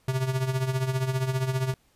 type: tone with tremolo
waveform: square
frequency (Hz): 130.81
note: C3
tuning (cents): 0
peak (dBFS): -22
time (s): 0.08-1.74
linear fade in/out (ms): 2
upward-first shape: triangle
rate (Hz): 15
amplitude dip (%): 75
effects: pink hiss -65 dBFS RMS until 1.95 s + resampled to 32000 Hz